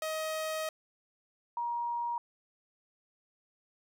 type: tone pair in turn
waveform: sawtooth / sine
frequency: 630 / 947.8 Hz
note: D#5 / A#5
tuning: +21 / +28 cents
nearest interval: perfect fifth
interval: 707 cents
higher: second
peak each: -29 / -31 dBFS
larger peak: first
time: 0.02-0.69 / 1.57-2.18 s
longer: first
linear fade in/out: 2 ms
effects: none